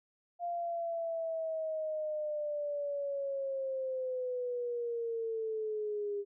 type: linear sweep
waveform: sine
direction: down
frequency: 698.5 to 402.6 Hz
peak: -33 dBFS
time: 0.39-6.25 s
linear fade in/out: 50 ms
effects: none